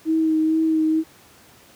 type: tone with vibrato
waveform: sine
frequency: 317.5 Hz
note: D#4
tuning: 35 cents sharp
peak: -16 dBFS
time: 0.05-1.04 s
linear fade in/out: 50 ms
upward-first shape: sine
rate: 2.2 Hz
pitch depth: 19 cents each way
effects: pink hiss -50 dBFS RMS until 1.75 s + high-pass 100 Hz 12 dB/octave